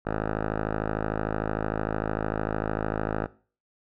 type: tone with low-pass filter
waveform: 5% pulse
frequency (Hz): 53.3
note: G#1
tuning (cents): +46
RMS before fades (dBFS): -29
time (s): 0.05-3.27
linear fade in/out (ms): 20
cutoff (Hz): 1200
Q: 2.8
effects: noise-tail reverb RT60 0.4 s tail -19 dB re dry